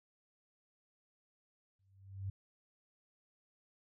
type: tone with exponential growth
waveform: sine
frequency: 97 Hz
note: G2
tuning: 18 cents flat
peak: -35 dBFS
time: 1.79-2.3 s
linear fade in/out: 5 ms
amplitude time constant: 110 ms
effects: none